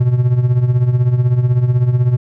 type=tone with tremolo; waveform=triangle; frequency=123.47 Hz; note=B2; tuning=in tune; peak=-5 dBFS; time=0-2.17 s; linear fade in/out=10 ms; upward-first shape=triangle; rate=16 Hz; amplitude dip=75%; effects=none